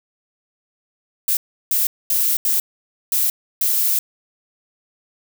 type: noise bursts at uneven times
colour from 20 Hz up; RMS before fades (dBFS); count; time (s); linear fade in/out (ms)
violet; -18; 6; 1.28-1.37 / 1.71-1.87 / 2.1-2.37 / 2.45-2.6 / 3.12-3.3 / 3.61-3.99; 2
effects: none